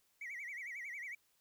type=tone with vibrato; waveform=triangle; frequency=2093 Hz; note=C7; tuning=in tune; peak=-40 dBFS; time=0.21-1.15 s; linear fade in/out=5 ms; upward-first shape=sine; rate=11 Hz; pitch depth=180 cents each way; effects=tanh soft clip ceiling -38 dBFS + white hiss -75 dBFS RMS until 1.4 s